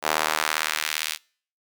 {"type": "tone with high-pass filter sweep", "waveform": "sawtooth", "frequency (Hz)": 77.6, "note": "D#2", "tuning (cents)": -4, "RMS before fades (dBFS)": -26, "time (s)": [0.02, 1.18], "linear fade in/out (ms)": 50, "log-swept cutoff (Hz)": [700, 3000], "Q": 1, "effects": ["noise-tail reverb RT60 0.5 s tail -26 dB re dry"]}